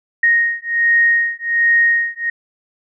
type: beating tone pair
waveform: sine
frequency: 1864.7 / 1866 Hz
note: A#6 / A#6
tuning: 0 / +1 cents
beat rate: 1.3 Hz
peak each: -15 dBFS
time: 0.23-2.3 s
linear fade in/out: 5 ms
effects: none